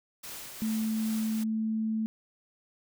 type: noise with tremolo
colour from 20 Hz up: white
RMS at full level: -41 dBFS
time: 0.23-1.44 s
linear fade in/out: 10 ms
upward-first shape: triangle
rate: 2.5 Hz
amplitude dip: 35%
type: tone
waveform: sine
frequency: 220 Hz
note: A3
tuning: in tune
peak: -27 dBFS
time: 0.62-2.06 s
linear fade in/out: 0 ms
effects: none